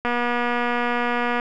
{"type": "click train", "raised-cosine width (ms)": 0.5, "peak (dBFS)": -9, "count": 326, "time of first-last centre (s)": [0.05, 1.399], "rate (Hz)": 241, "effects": []}